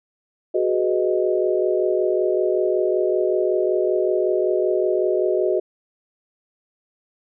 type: chord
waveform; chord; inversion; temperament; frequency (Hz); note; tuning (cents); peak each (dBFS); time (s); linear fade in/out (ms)
sine; G# minor seventh; third; equal; 370 / 415.3 / 493.9 / 622.3; F#4 / G#4 / B4 / D#5; 0 / 0 / 0 / 0; -20 / -24 / -26 / -23; 0.54-5.6; 10
effects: none